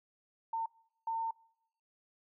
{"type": "tone bursts at uneven times", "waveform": "sine", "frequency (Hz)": 906, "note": "A#5", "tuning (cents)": -50, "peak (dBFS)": -32, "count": 2, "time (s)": [[0.53, 0.66], [1.07, 1.31]], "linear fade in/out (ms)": 5, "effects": ["noise-tail reverb RT60 0.8 s tail -25 dB re dry"]}